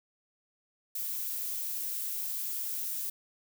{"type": "noise", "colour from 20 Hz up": "violet", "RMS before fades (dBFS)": -35, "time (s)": [0.95, 3.1], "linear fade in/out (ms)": 5, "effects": []}